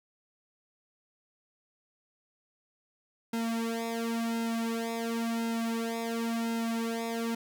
sawtooth tone with flanger, 229.4 Hz, A#3, 28 cents flat, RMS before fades -32 dBFS, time 3.33-7.35 s, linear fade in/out 5 ms, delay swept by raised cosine 1.7 to 3.7 ms, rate 0.94 Hz, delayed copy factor -1, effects none

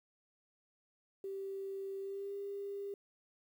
sine tone with pitch glide, 390 to 400.5 Hz, G4 to G4, -9 to +37 cents, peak -39 dBFS, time 1.24-2.94 s, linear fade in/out 2 ms, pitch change +46 cents, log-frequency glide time 2-2.33 s, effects 11-bit

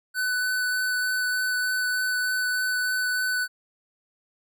square tone with vibrato, 1500 Hz, F#6, 23 cents sharp, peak -24 dBFS, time 0.14-3.48 s, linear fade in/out 50 ms, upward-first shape sine, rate 3.3 Hz, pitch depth 8 cents each way, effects none

